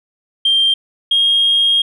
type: tone pair in turn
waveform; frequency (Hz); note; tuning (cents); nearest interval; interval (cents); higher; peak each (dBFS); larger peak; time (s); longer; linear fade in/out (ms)
sine; 3176 / 3248; G7 / G#7; +22 / -39; unison; 39; second; -9; neither; 0.45-0.74 / 1.11-1.82; second; 5
effects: tanh soft clip ceiling -6 dBFS

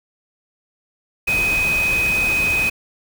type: tone in noise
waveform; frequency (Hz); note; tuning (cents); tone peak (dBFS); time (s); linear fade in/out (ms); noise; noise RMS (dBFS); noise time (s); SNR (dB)
sine; 2513; D#7; +17; -16; 1.27-2.7; 10; pink; -27; 1.27-2.7; +8
effects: none

